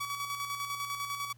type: tone with tremolo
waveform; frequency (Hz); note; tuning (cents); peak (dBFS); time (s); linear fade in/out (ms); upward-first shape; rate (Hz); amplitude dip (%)
sawtooth; 1138; C#6; +45; -29; 0-1.33; 10; square; 10; 45
effects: added 120 Hz sine -55 dBFS peak until 1.37 s + pink hiss -67 dBFS RMS until 1.37 s

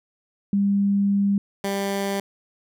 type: tone pair in turn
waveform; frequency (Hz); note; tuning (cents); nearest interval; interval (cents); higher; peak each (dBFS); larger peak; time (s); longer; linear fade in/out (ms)
sine / 15% pulse; 200 / 197.93; G3 / G3; +35 / +17; unison; 18; first; -17; neither; 0.53-1.38 / 1.64-2.2; first; 2
effects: none

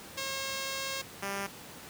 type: tone pair in turn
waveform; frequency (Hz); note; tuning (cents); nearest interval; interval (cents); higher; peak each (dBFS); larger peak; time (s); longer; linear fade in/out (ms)
5% pulse; 540 / 198.11; C#5 / G3; -45 / +19; octave + perfect fourth; 1736; first; -22; neither; 0.17-1.02 / 1.22-1.47; first; 10
effects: pink hiss -47 dBFS RMS until 1.89 s + high-pass 100 Hz 12 dB/octave

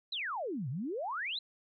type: exponential two-way sweep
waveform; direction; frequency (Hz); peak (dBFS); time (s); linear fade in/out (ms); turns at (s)
sine; down then up; 4187 to 117.2 to 4187; -34; 0.12-1.39; 5; 0.69
effects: none

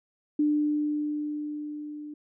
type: tone with level ramp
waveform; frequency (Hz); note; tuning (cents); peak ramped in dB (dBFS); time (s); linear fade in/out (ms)
sine; 298.1; D4; +26; -20 to -37; 0.39-2.14; 5
effects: none

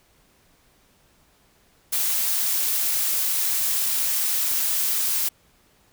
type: noise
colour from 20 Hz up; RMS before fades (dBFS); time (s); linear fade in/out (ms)
blue; -23; 1.92-5.29; 10
effects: pink hiss -60 dBFS RMS until 5.92 s

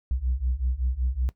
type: beating tone pair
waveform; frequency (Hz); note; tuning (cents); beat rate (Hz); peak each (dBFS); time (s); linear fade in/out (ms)
sine; 60.3 / 65.6; B1 / C2; -41 / +5; 5.3; -26 / -25; 0.11-1.29; 0
effects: noise-tail reverb RT60 0.1 s tail -18 dB re dry + tanh soft clip ceiling -18 dBFS

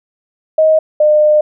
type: tone pair in turn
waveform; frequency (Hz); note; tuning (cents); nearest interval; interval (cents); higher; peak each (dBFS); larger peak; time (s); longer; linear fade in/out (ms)
sine; 629 / 605; D#5 / D#5; +19 / -49; minor second; 68; first; -6; neither; 0.58-0.79 / 1-1.41; second; 5
effects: none

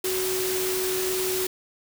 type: tone in noise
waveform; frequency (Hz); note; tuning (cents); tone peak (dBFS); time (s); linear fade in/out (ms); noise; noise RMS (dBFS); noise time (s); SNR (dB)
sine; 372.6; F#4; +12; -26; 0.04-1.47; 5; white; -29; 0.04-1.47; 0
effects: none

